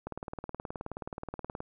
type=click train; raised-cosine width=1 ms; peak=-23 dBFS; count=30; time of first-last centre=0.07-1.604 s; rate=18.9 Hz; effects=none